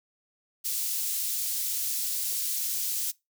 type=high-pass noise; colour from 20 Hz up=white; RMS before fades=-30 dBFS; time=0.64-3.12 s; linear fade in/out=20 ms; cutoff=4800 Hz; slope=12 dB/octave; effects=noise-tail reverb RT60 0.2 s tail -22 dB re dry